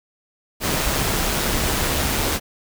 pink noise with amplitude modulation, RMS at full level -20 dBFS, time 0.6-2.4 s, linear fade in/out 50 ms, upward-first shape sine, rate 145 Hz, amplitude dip 30%, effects none

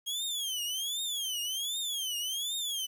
sawtooth tone with vibrato, 3240 Hz, G#7, 43 cents flat, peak -29 dBFS, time 0.06-2.87 s, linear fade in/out 20 ms, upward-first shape triangle, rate 1.3 Hz, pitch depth 240 cents each way, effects 10-bit

